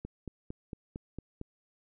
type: click train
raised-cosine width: 3 ms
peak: -26 dBFS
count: 7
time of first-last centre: 0.05-1.414 s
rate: 4.4 Hz
effects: none